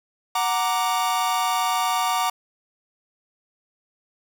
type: chord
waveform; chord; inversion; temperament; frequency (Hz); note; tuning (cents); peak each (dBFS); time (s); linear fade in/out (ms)
45% pulse; Gb augmented; none; equal; 740 / 932.3 / 1174.7; Gb5 / Bb5 / D6; 0 / 0 / 0; -25; 0.35-2.3; 5
effects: none